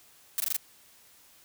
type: noise bursts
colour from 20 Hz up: blue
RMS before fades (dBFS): -28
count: 5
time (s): 0.38-0.565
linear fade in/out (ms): 0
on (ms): 21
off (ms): 20
effects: white hiss -58 dBFS RMS until 1.44 s